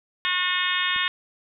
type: harmonic tone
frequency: 362.5 Hz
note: F#4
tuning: 35 cents flat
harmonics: 3 / 4 / 5 / 6 / 7 / 8 / 9 / 10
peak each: -30 / -32 / -27 / -30 / -32 / -30 / -31 / -29 dBFS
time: 0.25-1.08 s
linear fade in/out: 0 ms
type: click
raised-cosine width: 3 ms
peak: -32 dBFS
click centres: 0.962 s
effects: none